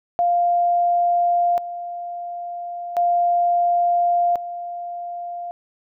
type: tone with tremolo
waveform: sine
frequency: 698.5 Hz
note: F5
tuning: in tune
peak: -15 dBFS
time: 0.19-5.51 s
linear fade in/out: 0 ms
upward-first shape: square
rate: 0.36 Hz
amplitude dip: 75%
effects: none